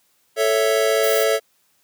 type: chord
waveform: square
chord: A major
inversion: none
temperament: equal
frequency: 440 / 554.4 / 659.3 Hz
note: A4 / C#5 / E5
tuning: 0 / 0 / 0 cents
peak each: -20 / -22 / -22 dBFS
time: 0.36-1.4 s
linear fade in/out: 50 ms
type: noise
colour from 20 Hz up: violet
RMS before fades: -27 dBFS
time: 1.03-1.24 s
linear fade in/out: 10 ms
effects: white hiss -63 dBFS RMS until 1.83 s + high-pass 80 Hz 12 dB/octave